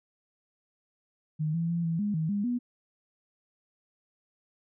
sine tone with pitch steps, 154.4 / 166.9 / 169.9 / 165 / 206.5 / 158.8 / 203.3 / 243.7 Hz, D#3 / E3 / F3 / E3 / G#3 / D#3 / G#3 / B3, -13 / +22 / -47 / +2 / -10 / +36 / -37 / -23 cents, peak -26 dBFS, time 1.39-2.59 s, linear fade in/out 20 ms, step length 150 ms, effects none

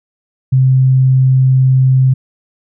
sine tone, 130.81 Hz, C3, in tune, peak -6 dBFS, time 0.52-2.14 s, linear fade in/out 10 ms, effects none

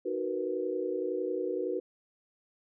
sine chord, B major seventh, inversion first, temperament just, 308.7 / 370.4 / 463 / 493.9 Hz, D#4 / F#4 / A#4 / B4, -14 / +2 / -12 / 0 cents, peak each -38 / -33 / -37 / -35 dBFS, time 0.05-1.8 s, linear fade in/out 10 ms, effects none

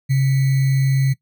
sine tone with sample-and-hold, 134.7 Hz, C#3, 49 cents flat, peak -13 dBFS, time 0.09-1.14 s, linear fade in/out 20 ms, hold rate 2100 Hz, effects noise-tail reverb RT60 0.1 s tail -19 dB re dry

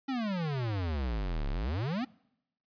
square exponential two-way sweep, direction down then up, 277.8 to 33 to 277.8 Hz, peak -31 dBFS, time 0.08-2.05 s, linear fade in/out 10 ms, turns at 1.49 s, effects noise-tail reverb RT60 0.8 s tail -24 dB re dry + resampled to 11025 Hz

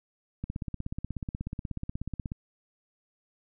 click train, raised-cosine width 5 ms, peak -21 dBFS, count 32, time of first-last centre 0.44-2.319 s, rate 16.5 Hz, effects none

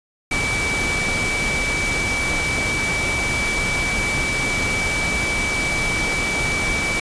sine tone in noise, 2300 Hz, D7, 37 cents flat, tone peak -21 dBFS, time 0.31-7 s, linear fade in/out 5 ms, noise pink, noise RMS -24 dBFS, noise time 0.31-7 s, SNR 0 dB, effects resampled to 22050 Hz

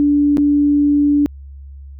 sine tone with dropouts, 290 Hz, D4, 22 cents flat, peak -10 dBFS, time 0-1.26 s, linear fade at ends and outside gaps 0 ms, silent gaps 0.371-0.381 s, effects added 69 Hz sine -32 dBFS peak until 1.99 s

